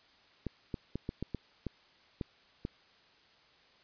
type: clicks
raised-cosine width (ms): 3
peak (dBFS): -22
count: 9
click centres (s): 0.467 / 0.742 / 0.956 / 1.091 / 1.226 / 1.347 / 1.667 / 2.212 / 2.651
effects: white hiss -63 dBFS RMS until 3.83 s + resampled to 11025 Hz